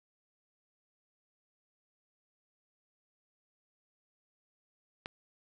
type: click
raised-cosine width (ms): 0.3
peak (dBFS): -22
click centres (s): 5.059
effects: none